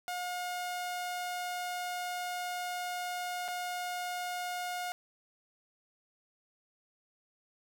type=tone with dropouts; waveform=sawtooth; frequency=717 Hz; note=F5; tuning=45 cents sharp; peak=-31 dBFS; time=0.08-4.92 s; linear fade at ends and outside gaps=0 ms; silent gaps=3.48-3.485 s; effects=none